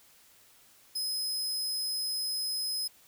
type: tone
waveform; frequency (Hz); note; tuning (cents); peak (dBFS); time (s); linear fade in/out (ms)
sawtooth; 5080; D#8; +35; -28; 0.95-2.88; 10
effects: white hiss -60 dBFS RMS until 3.07 s